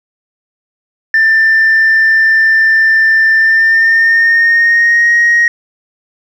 sine tone with pitch glide, 1783 to 1880.3 Hz, A6 to A#6, +22 to +14 cents, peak -4 dBFS, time 1.14-5.48 s, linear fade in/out 2 ms, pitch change +92 cents, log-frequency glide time 3.36-5.13 s, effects tanh soft clip ceiling -3 dBFS + 7-bit

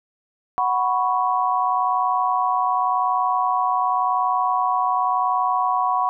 sine chord, F# suspended fourth, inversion none, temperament equal, 740 / 987.8 / 1108.7 Hz, F#5 / B5 / C#6, 0 / 0 / 0 cents, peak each -22 dBFS, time 0.58-6.09 s, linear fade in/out 0 ms, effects none

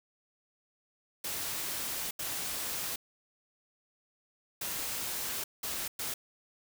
white noise bursts at uneven times, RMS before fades -36 dBFS, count 5, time 1.24-2.11 / 2.19-2.96 / 4.61-5.44 / 5.63-5.88 / 5.99-6.14 s, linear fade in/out 5 ms, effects none

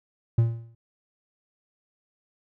triangle tone with exponential decay, 115.4 Hz, A#2, 17 cents flat, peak -12 dBFS, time 0.38-0.75 s, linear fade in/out 5 ms, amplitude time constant 79 ms, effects none

